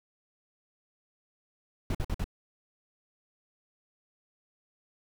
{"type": "noise bursts", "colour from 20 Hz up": "brown", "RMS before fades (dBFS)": -30, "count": 4, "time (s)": [1.9, 2.242], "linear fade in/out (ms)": 2, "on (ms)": 48, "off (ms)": 50, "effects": []}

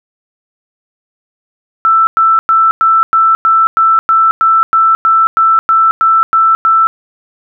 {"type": "tone bursts", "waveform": "sine", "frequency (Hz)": 1327, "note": "E6", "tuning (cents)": 11, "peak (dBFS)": -5, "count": 16, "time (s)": [1.85, 6.87], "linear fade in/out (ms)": 0, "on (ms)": 220, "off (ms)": 100, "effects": []}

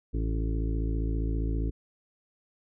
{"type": "harmonic tone", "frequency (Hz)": 55, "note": "A1", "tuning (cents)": 0, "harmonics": [1, 2, 3, 5, 6, 7, 8], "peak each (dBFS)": [-27, -35, -39, -37, -40, -45, -44], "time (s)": [0.13, 1.71], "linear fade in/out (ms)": 20, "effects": []}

